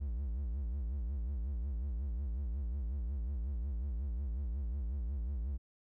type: tone with vibrato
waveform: triangle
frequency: 63 Hz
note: B1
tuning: 35 cents sharp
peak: -32 dBFS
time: 0-5.58 s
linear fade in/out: 20 ms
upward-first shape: sine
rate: 5.5 Hz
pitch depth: 240 cents each way
effects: none